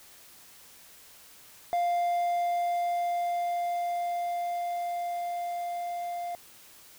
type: tone with level ramp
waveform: triangle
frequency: 698.5 Hz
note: F5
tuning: in tune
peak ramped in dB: -22 to -30 dBFS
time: 1.73-6.35 s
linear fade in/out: 0 ms
effects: white hiss -53 dBFS RMS until 6.98 s